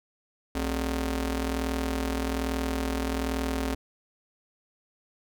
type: ring-modulated tone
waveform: sawtooth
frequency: 164.81 Hz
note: E3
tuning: in tune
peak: -20 dBFS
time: 0.55-3.75 s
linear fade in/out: 5 ms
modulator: 103 Hz
effects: none